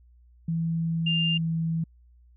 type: tone with pitch glide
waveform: sine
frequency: 164.9 to 163.48 Hz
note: E3 to E3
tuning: +1 to -14 cents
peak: -24 dBFS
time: 0.48-1.84 s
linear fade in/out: 5 ms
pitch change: -15 cents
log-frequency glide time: 0.81-1.56 s
type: tone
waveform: sine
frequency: 2800 Hz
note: F7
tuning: 4 cents sharp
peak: -24 dBFS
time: 1.06-1.38 s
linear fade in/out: 10 ms
effects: added 60 Hz sine -53 dBFS peak until 2.36 s